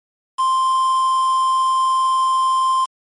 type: tone with quantisation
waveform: triangle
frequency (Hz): 1046.5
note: C6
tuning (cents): 0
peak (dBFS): -12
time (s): 0.38-2.86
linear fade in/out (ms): 20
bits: 5
effects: MP3 48 kbps